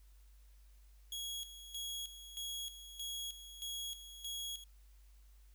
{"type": "tone with tremolo", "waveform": "sawtooth", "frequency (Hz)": 3322, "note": "G#7", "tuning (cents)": 0, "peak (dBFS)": -37, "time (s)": [1.12, 4.64], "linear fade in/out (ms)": 2, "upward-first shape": "square", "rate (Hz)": 1.6, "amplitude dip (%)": 70, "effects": ["added 50 Hz sine -58 dBFS peak until 5.54 s", "white hiss -73 dBFS RMS until 5.54 s"]}